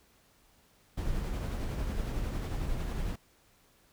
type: noise with tremolo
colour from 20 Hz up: brown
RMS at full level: -32 dBFS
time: 0.97-3.16 s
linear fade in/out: 10 ms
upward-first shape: sine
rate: 11 Hz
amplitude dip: 30%
effects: pink hiss -65 dBFS RMS until 3.92 s